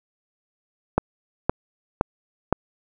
click train, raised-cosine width 1 ms, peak -3 dBFS, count 4, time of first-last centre 0.98-2.526 s, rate 1.94 Hz, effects none

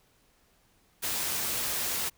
white noise, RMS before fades -31 dBFS, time 1.02-2.1 s, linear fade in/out 20 ms, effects pink hiss -66 dBFS RMS until 2.17 s

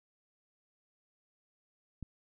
click, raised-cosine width 5 ms, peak -29 dBFS, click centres 2.027 s, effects none

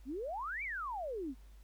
sine exponential two-way sweep, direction up then down, 239.6 to 2378 to 239.6 Hz, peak -37 dBFS, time 0.05-1.35 s, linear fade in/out 50 ms, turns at 0.63 s, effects added 50 Hz sine -53 dBFS peak until 1.63 s + pink hiss -69 dBFS RMS until 1.63 s

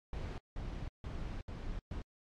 brown noise bursts at uneven times, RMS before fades -41 dBFS, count 5, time 0.13-0.38 / 0.56-0.88 / 1.04-1.41 / 1.48-1.79 / 1.91-2.02 s, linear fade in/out 2 ms, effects low-pass 5000 Hz 12 dB/octave + AAC 64 kbps

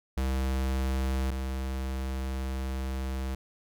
square tone pair in turn, 65.8 / 65.8 Hz, C2 / C2, +10 / +10 cents, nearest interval unison, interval 0 cents, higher neither, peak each -27 / -31 dBFS, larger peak first, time 0.17-1.31 / 1.31-3.35 s, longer second, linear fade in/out 5 ms, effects none

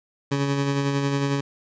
20% pulse tone with tremolo, 140 Hz, C#3, 18 cents sharp, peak -15 dBFS, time 0.31-1.41 s, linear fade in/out 10 ms, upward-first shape sine, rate 11 Hz, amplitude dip 35%, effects resampled to 16000 Hz + 9-bit

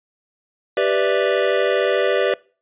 square chord, E minor seventh, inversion first, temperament equal, 392 / 493.9 / 587.3 / 659.3 Hz, G4 / B4 / D5 / E5, 0 / 0 / 0 / 0 cents, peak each -22 / -21 / -21 / -26 dBFS, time 0.77-2.34 s, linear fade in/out 2 ms, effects noise-tail reverb RT60 0.4 s tail -24 dB re dry + resampled to 8000 Hz

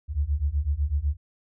sine beating tone pair, 68.5 / 76.5 Hz, C#2 / D#2, -20 / -29 cents, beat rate 8 Hz, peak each -26 / -25 dBFS, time 0.08-1.17 s, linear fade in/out 50 ms, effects none

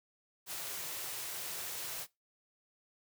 white band-stop noise, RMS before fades -41 dBFS, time 0.46-2.07 s, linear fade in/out 50 ms, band 190 to 300 Hz, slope 96 dB/octave, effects noise-tail reverb RT60 0.2 s tail -20 dB re dry + high-pass 100 Hz 12 dB/octave

